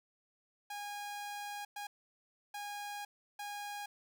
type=tone bursts at uneven times; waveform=sawtooth; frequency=820 Hz; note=G#5; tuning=22 cents flat; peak=-37 dBFS; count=4; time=0.7-1.65 / 1.76-1.87 / 2.54-3.05 / 3.39-3.86 s; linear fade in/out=5 ms; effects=none